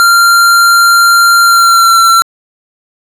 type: tone with pitch glide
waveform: square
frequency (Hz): 1385 to 1354.1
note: F6 to E6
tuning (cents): -15 to +46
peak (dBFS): -4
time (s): 0-2.22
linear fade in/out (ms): 0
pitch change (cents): -39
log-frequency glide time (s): 1.42-2.01
effects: resampled to 32000 Hz